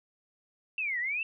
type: exponential two-way sweep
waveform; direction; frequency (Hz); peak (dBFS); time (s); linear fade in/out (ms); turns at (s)
sine; down then up; 2725 to 1864.7 to 2725; -29; 0.78-1.23; 2; 0.99
effects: none